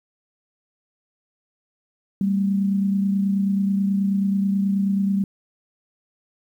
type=tone pair together; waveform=sine; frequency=196 / 225.3 Hz; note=G3 / A3; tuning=0 / +41 cents; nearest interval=major second; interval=241 cents; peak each=-18 / -29 dBFS; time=2.21-5.24 s; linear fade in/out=2 ms; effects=9-bit